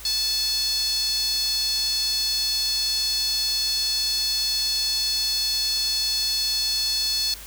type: tone with high-pass filter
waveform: sawtooth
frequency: 871 Hz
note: A5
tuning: 18 cents flat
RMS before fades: -24 dBFS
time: 0.05-7.34 s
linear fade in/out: 2 ms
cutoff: 4500 Hz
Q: 7.4
effects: added 50 Hz sine -43 dBFS peak until 7.46 s + white hiss -41 dBFS RMS until 7.46 s